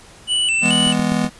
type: tone with vibrato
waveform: square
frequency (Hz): 2810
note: F7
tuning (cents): +10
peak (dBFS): -16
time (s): 0.27-0.95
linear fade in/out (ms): 50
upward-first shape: square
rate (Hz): 2.3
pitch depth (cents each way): 89
type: chord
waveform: square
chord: E major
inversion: none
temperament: just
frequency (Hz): 164.81 / 206 / 247.2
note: E3 / G#3 / B3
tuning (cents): 0 / -14 / +2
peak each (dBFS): -23 / -21 / -21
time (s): 0.61-1.3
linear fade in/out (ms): 50
type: click train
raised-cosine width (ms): 3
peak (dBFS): -17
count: 4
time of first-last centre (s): 0.87-1.246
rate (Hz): 7.98
effects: pink hiss -44 dBFS RMS until 1.39 s + resampled to 24000 Hz